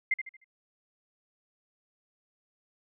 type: tone with echo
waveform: sine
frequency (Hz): 2093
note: C7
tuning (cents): 0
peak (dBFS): -22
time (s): 0.11-0.14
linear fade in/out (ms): 5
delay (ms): 76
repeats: 4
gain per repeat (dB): -9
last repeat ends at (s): 0.444
effects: none